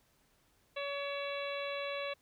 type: harmonic tone with a mistuned harmonic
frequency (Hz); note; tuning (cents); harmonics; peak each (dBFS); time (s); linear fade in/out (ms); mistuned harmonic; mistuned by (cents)
565; C#5; +33; 1 / 2 / 3 / 4 / 5 / 6 / 7; -38 / -44 / -48 / -45 / -45 / -48 / -49; 0.76-2.14; 10; 5; -73
effects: pink hiss -71 dBFS RMS until 2.21 s